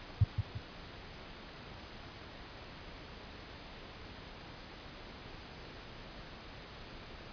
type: tone with echo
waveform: sine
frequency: 101.9 Hz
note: G#2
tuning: 32 cents flat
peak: -20 dBFS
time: 0.21-0.24 s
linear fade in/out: 5 ms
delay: 170 ms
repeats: 2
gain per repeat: -7 dB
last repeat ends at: 0.58 s
effects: pink hiss -49 dBFS RMS until 7.32 s + resampled to 11025 Hz